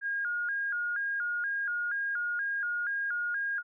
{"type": "tone with vibrato", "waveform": "sine", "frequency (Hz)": 1525, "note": "G6", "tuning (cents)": -48, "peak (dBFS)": -29, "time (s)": [0.01, 3.63], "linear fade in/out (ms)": 50, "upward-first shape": "square", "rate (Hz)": 2.1, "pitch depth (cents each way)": 110, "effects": []}